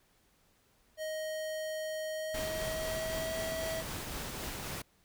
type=tone with pitch glide; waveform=square; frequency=626 to 647.3 Hz; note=D#5 to E5; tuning=+10 to -32 cents; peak=-36 dBFS; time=0.97-3.84 s; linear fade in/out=50 ms; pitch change=+58 cents; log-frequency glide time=2.14-3.36 s
type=noise with tremolo; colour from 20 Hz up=pink; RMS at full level=-39 dBFS; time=2.34-4.82 s; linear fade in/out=5 ms; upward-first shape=triangle; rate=3.9 Hz; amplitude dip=25%
effects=pink hiss -69 dBFS RMS until 5.04 s